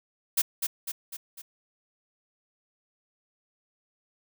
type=noise with echo; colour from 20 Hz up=blue; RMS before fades=-23 dBFS; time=0.37-0.42 s; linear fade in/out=10 ms; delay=250 ms; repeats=4; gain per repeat=-5 dB; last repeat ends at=1.42 s; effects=none